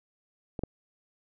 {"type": "clicks", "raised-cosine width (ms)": 2, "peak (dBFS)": [-21, -17], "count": 2, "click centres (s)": [0.592, 0.636], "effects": []}